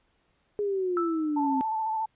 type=exponential sweep; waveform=sine; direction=down; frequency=417.8 to 261.6 Hz; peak=-25 dBFS; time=0.59-1.61 s; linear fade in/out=0 ms
type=tone with exponential decay; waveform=sine; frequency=1318.5 Hz; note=E6; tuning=in tune; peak=-25 dBFS; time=0.97-1.48 s; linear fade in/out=1 ms; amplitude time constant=110 ms
type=tone with vibrato; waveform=sine; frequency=880 Hz; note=A5; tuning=in tune; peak=-26 dBFS; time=1.36-2.06 s; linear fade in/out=10 ms; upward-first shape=square; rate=14 Hz; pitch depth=22 cents each way
effects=pink hiss -70 dBFS RMS until 2.15 s + resampled to 8000 Hz